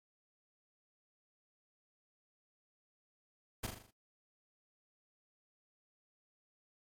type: noise with echo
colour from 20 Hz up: pink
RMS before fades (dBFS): -38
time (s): 3.63-3.67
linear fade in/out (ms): 10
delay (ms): 40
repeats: 6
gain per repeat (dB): -5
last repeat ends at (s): 3.91
effects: AAC 48 kbps